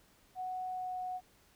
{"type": "tone with pitch glide", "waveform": "sine", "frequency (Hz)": [740, 735.3], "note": ["F#5", "F#5"], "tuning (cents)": [0, -11], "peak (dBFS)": -36, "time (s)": [0.35, 1.21], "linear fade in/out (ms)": 50, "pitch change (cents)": -11, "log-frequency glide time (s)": [0.69, 0.92], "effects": ["pink hiss -66 dBFS RMS until 1.55 s"]}